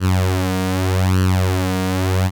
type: tone with flanger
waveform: sawtooth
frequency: 93.1 Hz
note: F#2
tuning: 11 cents sharp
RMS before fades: -17 dBFS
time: 0-2.31 s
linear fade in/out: 50 ms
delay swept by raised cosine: 0.67 to 4.27 ms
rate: 0.83 Hz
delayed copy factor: +0.8
effects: none